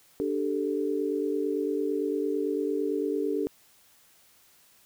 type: chord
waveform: sine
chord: D suspended fourth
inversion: none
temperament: just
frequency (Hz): 293.7 / 391.6 / 440.5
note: D4 / G4 / A4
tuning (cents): 0 / -2 / +2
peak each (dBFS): -30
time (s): 0.2-3.47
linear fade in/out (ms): 0
effects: white hiss -60 dBFS RMS until 4.85 s